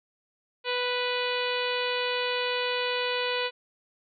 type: harmonic tone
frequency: 493.9 Hz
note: B4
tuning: in tune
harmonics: 1 / 2 / 3 / 4 / 5 / 6 / 7 / 8 / 9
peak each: -30 / -34 / -36 / -37 / -34 / -35 / -38 / -38 / -42 dBFS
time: 0.64-3.51 s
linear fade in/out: 50 ms
effects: none